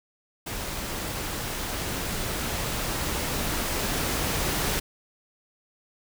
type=noise with level ramp; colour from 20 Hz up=pink; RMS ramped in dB=-33 to -26 dBFS; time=0.46-4.8 s; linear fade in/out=10 ms; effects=none